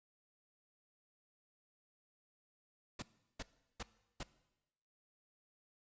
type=noise bursts; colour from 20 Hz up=pink; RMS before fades=-43 dBFS; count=4; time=2.99-4.232 s; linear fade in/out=5 ms; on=33 ms; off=370 ms; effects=noise-tail reverb RT60 1.0 s tail -19 dB re dry + resampled to 16000 Hz